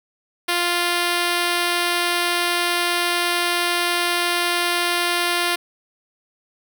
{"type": "tone", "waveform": "5% pulse", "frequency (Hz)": 349.2, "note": "F4", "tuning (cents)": 0, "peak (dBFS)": -7, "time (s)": [0.48, 5.56], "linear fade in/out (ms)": 10, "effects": []}